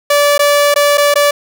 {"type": "tone with dropouts", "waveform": "sawtooth", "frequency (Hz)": 579, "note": "D5", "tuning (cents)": -25, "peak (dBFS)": -4, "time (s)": [0.1, 1.31], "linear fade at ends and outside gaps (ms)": 5, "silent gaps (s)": [[0.38, 0.392], [0.742, 0.759], [0.974, 0.979], [1.141, 1.156]], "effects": []}